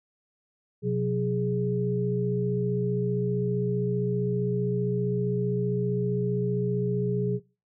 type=tone cluster; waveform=sine; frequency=127.1 / 182.4 / 415.4 Hz; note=C3 / F#3 / G#4; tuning=-50 / -24 / 0 cents; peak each=-28 dBFS; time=0.82-7.4 s; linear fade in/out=50 ms; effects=noise-tail reverb RT60 0.3 s tail -21 dB re dry